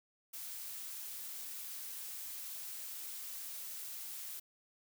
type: noise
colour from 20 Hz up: blue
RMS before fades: -45 dBFS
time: 0.33-4.4 s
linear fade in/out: 10 ms
effects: none